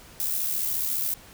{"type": "noise with amplitude modulation", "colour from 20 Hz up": "violet", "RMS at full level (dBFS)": -25, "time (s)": [0.2, 1.14], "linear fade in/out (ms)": 0, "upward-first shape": "sine", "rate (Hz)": 74.4, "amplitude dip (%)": 50, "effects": ["pink hiss -49 dBFS RMS until 1.33 s"]}